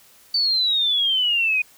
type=exponential sweep; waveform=sine; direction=down; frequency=4584 to 2463 Hz; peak=-17 dBFS; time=0.34-1.62 s; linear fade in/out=5 ms; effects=white hiss -52 dBFS RMS until 1.77 s